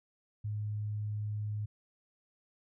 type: tone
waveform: sine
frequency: 105.3 Hz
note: G#2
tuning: 24 cents sharp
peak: -33 dBFS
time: 0.44-1.66 s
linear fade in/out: 10 ms
effects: none